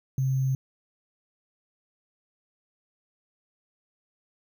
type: tone with sample-and-hold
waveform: sine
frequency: 132.2 Hz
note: C3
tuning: 18 cents sharp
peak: -22 dBFS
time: 0.18-0.55 s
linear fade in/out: 2 ms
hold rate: 6300 Hz
effects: none